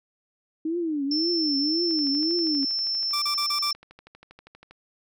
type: tone with vibrato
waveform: sine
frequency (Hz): 310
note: D#4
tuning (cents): -6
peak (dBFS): -24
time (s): 0.65-2.65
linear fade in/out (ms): 5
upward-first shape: triangle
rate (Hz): 1.9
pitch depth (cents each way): 230
type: tone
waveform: sine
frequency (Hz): 5350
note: E8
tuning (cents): +25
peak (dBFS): -24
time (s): 1.11-3.73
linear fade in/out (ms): 5
type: click train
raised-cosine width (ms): 0.3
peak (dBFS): -31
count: 36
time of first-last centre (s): 1.91-4.71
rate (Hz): 12.5
type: tone bursts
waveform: sawtooth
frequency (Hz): 1174.7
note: D6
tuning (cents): 0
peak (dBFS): -24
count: 5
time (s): 3.13-3.712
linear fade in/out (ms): 5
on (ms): 90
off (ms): 33
effects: none